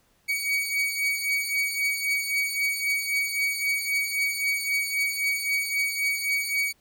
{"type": "beating tone pair", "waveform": "40% pulse", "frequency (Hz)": [2254, 2257.8], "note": ["C#7", "C#7"], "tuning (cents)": [28, 31], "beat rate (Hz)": 3.8, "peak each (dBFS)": [-25, -29], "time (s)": [0.28, 6.73], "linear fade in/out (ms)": 20, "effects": ["pink hiss -65 dBFS RMS until 6.8 s"]}